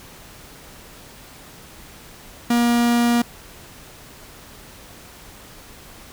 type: tone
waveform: 45% pulse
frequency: 237.9 Hz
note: A#3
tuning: 35 cents sharp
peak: -15 dBFS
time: 2.5-3.22 s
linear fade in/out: 5 ms
effects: pink hiss -43 dBFS RMS until 6.12 s